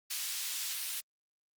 pink high-pass noise, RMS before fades -37 dBFS, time 0.1-1.01 s, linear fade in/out 10 ms, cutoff 3300 Hz, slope 12 dB/octave, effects Opus 48 kbps

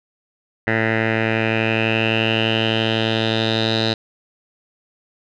10% pulse tone with low-pass filter sweep, 111.7 Hz, A2, 27 cents sharp, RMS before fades -19 dBFS, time 0.67-3.94 s, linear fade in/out 5 ms, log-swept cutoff 2000 to 4000 Hz, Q 6.9, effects none

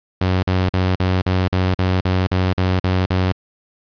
sawtooth tone bursts, 92.5 Hz, F#2, in tune, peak -11 dBFS, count 12, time 0.21-3.323 s, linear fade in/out 5 ms, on 220 ms, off 43 ms, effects resampled to 11025 Hz + 7-bit

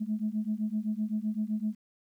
sine beating tone pair, 210.5 / 218.3 Hz, G#3 / A3, +24 / -13 cents, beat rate 7.8 Hz, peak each -31 / -31 dBFS, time 0-1.75 s, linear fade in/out 20 ms, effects tanh soft clip ceiling -21 dBFS + 11-bit

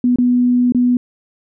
sine tone with dropouts, 246.3 Hz, B3, 5 cents flat, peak -10 dBFS, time 0.04-0.97 s, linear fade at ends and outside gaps 2 ms, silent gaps 0.159-0.185 / 0.722-0.747 s, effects none

